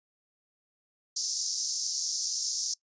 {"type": "band-pass noise", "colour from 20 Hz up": "pink", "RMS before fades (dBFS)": -32, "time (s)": [1.16, 2.74], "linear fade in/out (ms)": 5, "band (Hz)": [5100, 6600], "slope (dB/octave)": 48, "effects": ["noise-tail reverb RT60 0.1 s tail -23 dB re dry", "resampled to 16000 Hz"]}